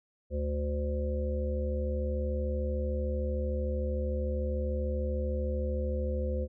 harmonic tone, 73.3 Hz, D2, 3 cents flat, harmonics 1 / 3 / 5 / 7 / 8, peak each -30 / -39 / -41 / -35 / -48 dBFS, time 0.3-6.48 s, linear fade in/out 50 ms, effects none

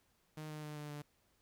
sawtooth tone with pitch steps, 154.3 / 152.44 / 150.6 / 148.79 / 146.99 Hz, D#3 / D#3 / D3 / D3 / D3, -14 / -35 / +44 / +23 / +2 cents, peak -40 dBFS, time 0.37-1.02 s, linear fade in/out 5 ms, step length 130 ms, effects pink hiss -75 dBFS RMS until 1.41 s

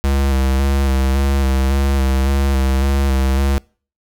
square tone with vibrato, 67.6 Hz, C#2, 43 cents flat, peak -14 dBFS, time 0.04-3.58 s, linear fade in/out 0 ms, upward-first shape square, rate 1.8 Hz, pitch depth 29 cents each way, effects noise-tail reverb RT60 0.4 s tail -25 dB re dry

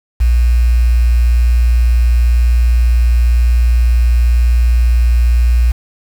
sine tone with quantisation, 59.5 Hz, A#1, 36 cents sharp, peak -7 dBFS, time 0.2-5.72 s, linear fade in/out 10 ms, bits 5, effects none

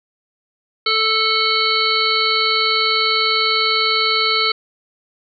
harmonic tone, 440 Hz, A4, in tune, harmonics 1 / 3 / 5 / 7 / 9 / 10, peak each -25 / -20 / -21 / -24 / -21 / -20 dBFS, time 0.86-4.52 s, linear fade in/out 5 ms, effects none

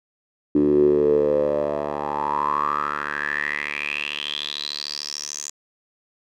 10% pulse tone with band-pass filter sweep, 73.42 Hz, D2, in tune, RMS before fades -23 dBFS, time 0.55-5.5 s, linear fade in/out 5 ms, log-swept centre 310 to 6800 Hz, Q 8.3, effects none

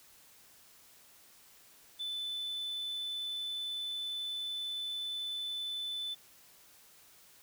sine tone, 3509 Hz, A7, 5 cents flat, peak -33 dBFS, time 1.99-6.15 s, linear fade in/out 20 ms, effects tanh soft clip ceiling -34 dBFS + white hiss -60 dBFS RMS until 7.42 s

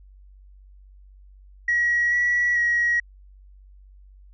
sine tone with pitch steps, 1911 / 1937 / 1903 Hz, A#6 / B6 / A#6, +43 / -34 / +35 cents, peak -17 dBFS, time 1.68-3 s, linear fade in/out 5 ms, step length 440 ms, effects tanh soft clip ceiling -14 dBFS + added 48 Hz sine -46 dBFS peak until 4.33 s

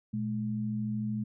sine tone pair together, 119.32 / 212.6 Hz, A#2 / G#3, +41 / +41 cents, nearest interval minor seventh, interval 1000 cents, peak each -35 / -31 dBFS, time 0.13-1.24 s, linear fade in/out 10 ms, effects none

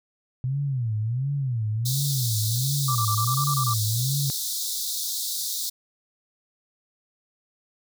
sine tone with vibrato, 123.47 Hz, B2, in tune, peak -23 dBFS, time 0.44-4.3 s, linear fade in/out 0 ms, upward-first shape sine, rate 1.4 Hz, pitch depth 250 cents each way
pink high-pass noise, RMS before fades -29 dBFS, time 1.85-5.7 s, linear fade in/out 10 ms, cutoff 3600 Hz, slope 96 dB/octave
sine tone bursts, 1174.7 Hz, D6, in tune, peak -24 dBFS, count 9, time 2.88-3.737 s, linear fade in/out 5 ms, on 73 ms, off 25 ms
effects none

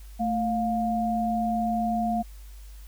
sine tone pair together, 221.9 / 706 Hz, A3 / F5, +15 / +19 cents, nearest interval octave + minor sixth, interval 2004 cents, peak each -26 dBFS, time 0.19-2.23 s, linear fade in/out 20 ms, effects added 50 Hz sine -41 dBFS peak until 2.87 s + white hiss -56 dBFS RMS until 2.87 s

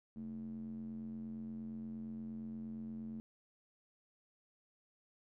square tone with band-pass filter, 44.28 Hz, F1, 25 cents sharp, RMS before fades -45 dBFS, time 0.16-3.2 s, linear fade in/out 0 ms, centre 220 Hz, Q 7, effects none

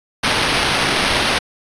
white noise with sample-and-hold, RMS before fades -17 dBFS, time 0.23-1.39 s, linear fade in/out 10 ms, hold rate 7350 Hz, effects resampled to 22050 Hz

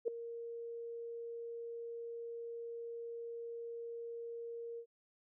sine tone with ADSR envelope, 466.2 Hz, A#4, in tune, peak -28 dBFS, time 0.05-4.86 s, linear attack 29 ms, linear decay 3 ms, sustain -14 dB, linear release 77 ms, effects none

